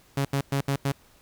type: tone bursts at uneven times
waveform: sawtooth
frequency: 138.59 Hz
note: C#3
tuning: in tune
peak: -19 dBFS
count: 5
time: 0.17-0.25 / 0.33-0.41 / 0.52-0.61 / 0.68-0.76 / 0.85-0.92 s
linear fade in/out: 5 ms
effects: pink hiss -58 dBFS RMS until 1.21 s